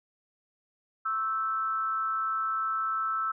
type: tone with amplitude modulation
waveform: sine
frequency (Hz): 1318.5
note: E6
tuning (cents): 0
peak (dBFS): -24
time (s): 1.05-3.32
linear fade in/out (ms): 10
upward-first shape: sine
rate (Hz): 223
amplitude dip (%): 60
effects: none